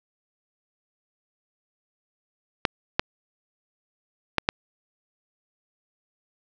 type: clicks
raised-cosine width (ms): 0.3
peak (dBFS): -3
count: 4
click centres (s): 2.652 / 2.995 / 4.383 / 4.489
effects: resampled to 16000 Hz + 7-bit